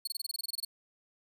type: tone bursts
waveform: sawtooth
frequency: 4370 Hz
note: C#8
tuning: 26 cents flat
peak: -30 dBFS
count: 13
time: 0.05-0.65 s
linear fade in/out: 5 ms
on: 24 ms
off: 24 ms
effects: none